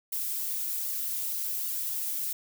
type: noise with flanger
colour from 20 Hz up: violet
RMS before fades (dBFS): -32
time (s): 0.12-2.33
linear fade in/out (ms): 5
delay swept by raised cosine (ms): 1.2 to 6.3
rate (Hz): 1.3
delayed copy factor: -0.75
effects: none